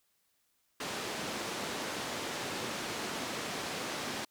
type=band-pass noise; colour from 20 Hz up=pink; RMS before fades=-38 dBFS; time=0.8-4.25 s; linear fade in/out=5 ms; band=220 to 7000 Hz; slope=12 dB/octave; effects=white hiss -75 dBFS RMS until 4.3 s